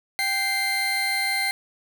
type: tone pair together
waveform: 30% pulse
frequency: 783.4 / 2089 Hz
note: G5 / C7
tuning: -1 / -3 cents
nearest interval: octave + perfect fourth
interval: 1698 cents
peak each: -27 / -20 dBFS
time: 0.19-1.51 s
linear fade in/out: 0 ms
effects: none